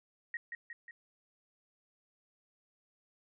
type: tone with echo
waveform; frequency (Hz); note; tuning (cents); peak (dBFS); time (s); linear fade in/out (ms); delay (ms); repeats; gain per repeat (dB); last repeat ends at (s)
sine; 1882; A#6; +16; -35; 0.34-0.37; 2; 180; 3; -4; 0.91
effects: none